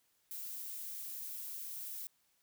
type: noise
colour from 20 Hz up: violet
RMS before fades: -44 dBFS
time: 0.31-2.07 s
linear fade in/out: 0 ms
effects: white hiss -75 dBFS RMS until 2.42 s